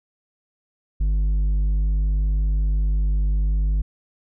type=tone with low-pass filter; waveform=square; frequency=50.3 Hz; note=G1; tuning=45 cents sharp; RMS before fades=-20 dBFS; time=1-3.82 s; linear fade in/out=10 ms; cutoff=110 Hz; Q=0.63; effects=none